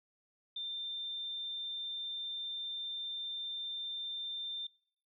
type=tone; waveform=sine; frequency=3585 Hz; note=A7; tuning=32 cents sharp; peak=-37 dBFS; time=0.56-4.67 s; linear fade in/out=5 ms; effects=noise-tail reverb RT60 0.7 s tail -25 dB re dry